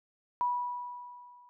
sine tone with level ramp, 978 Hz, B5, 17 cents flat, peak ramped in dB -25 to -55 dBFS, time 0.41-1.49 s, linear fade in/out 0 ms, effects none

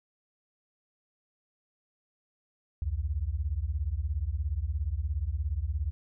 sine beating tone pair, 65.41 / 82.41 Hz, C2 / E2, 0 / 0 cents, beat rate 17 Hz, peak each -31 dBFS, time 2.82-5.91 s, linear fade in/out 0 ms, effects none

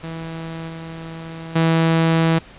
sawtooth tone with level steps, 163.5 Hz, E3, 14 cents flat, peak -24 / -27 / -10 dBFS, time 0.03-2.39 s, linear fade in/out 10 ms, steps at 0.68 / 1.55 s, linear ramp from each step 10 ms, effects pink hiss -43 dBFS RMS until 2.58 s + resampled to 8000 Hz

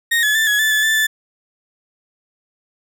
35% pulse tone with pitch steps, 1857 / 1712 / 1770 / 1681 / 1752 / 1729 / 1763 / 1752 Hz, A#6 / A6 / A6 / G#6 / A6 / A6 / A6 / A6, -7 / -48 / +10 / +20 / -8 / -31 / +3 / -8 cents, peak -12 dBFS, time 0.11-1.07 s, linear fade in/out 10 ms, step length 120 ms, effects none

